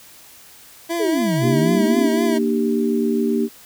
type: tone with vibrato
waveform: 25% pulse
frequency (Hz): 329.6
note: E4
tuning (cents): 0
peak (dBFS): -17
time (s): 0.89-2.39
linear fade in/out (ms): 20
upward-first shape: triangle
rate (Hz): 3.9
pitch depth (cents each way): 71
type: exponential two-way sweep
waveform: sine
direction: down then up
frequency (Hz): 466.2 to 123.1 to 308.1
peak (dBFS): -18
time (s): 0.99-2.12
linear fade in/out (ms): 20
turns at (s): 1.44
type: chord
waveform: sine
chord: G minor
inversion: first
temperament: equal with one note detuned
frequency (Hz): 233.1 / 300.7 / 392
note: Bb3 / D4 / G4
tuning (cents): 0 / +41 / 0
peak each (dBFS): -19 / -23 / -21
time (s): 1.41-3.49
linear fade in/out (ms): 50
effects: white hiss -45 dBFS RMS until 3.65 s